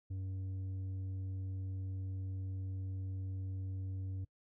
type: tone with tanh clipping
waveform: sine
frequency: 95 Hz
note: F#2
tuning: 46 cents sharp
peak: -39 dBFS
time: 0.1-4.25 s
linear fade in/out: 10 ms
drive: 6 dB
effects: noise-tail reverb RT60 0.1 s tail -24 dB re dry